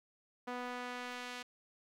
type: tone with band-pass filter sweep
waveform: sawtooth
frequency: 246.9 Hz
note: B3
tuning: in tune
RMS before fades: -43 dBFS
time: 0.47-1.43 s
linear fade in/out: 10 ms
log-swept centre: 1000 to 3000 Hz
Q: 0.73
effects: 11-bit